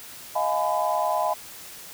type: chord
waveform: sine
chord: F half-diminished seventh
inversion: third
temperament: just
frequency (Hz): 628.6 / 698.5 / 838.1 / 1005.8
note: Eb5 / F5 / Ab5 / Cb6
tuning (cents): +18 / 0 / +16 / +31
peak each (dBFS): -27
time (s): 0.35-1.34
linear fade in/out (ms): 10
effects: white hiss -42 dBFS RMS until 1.93 s